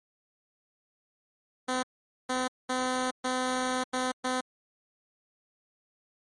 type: tone bursts at uneven times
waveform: 10% pulse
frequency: 255.2 Hz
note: C4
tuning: 43 cents flat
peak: -19 dBFS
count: 6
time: 1.68-1.83 / 2.29-2.48 / 2.69-3.11 / 3.24-3.84 / 3.93-4.12 / 4.24-4.41 s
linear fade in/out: 10 ms
effects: MP3 48 kbps